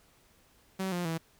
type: tone with pitch steps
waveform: sawtooth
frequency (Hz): 190 / 176.26 / 163.5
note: F#3 / F3 / E3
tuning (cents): +46 / +16 / -14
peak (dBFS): -27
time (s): 0.79-1.18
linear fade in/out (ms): 10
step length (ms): 130
effects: pink hiss -64 dBFS RMS until 1.39 s